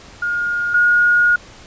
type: tone pair in turn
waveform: sine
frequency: 1425 / 1437.4 Hz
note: F6 / F6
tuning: +34 / +49 cents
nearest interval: unison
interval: 15 cents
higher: second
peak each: -17 / -10 dBFS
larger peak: second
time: 0.22-0.74 / 0.74-1.36 s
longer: second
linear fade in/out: 5 ms
effects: pink hiss -41 dBFS RMS until 1.66 s + resampled to 16000 Hz